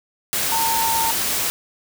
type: tone in noise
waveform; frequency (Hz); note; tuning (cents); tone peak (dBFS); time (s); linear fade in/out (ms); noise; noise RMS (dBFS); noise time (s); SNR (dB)
sine; 908; A#5; -46; -20; 0.52-1.11; 0; white; -22; 0.33-1.5; -1
effects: none